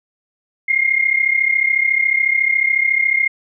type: tone pair together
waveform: sine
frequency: 2104 / 2138 Hz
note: C7 / C7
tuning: +9 / +37 cents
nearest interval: unison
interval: 28 cents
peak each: -17 / -15 dBFS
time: 0.68-3.28 s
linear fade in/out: 10 ms
effects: none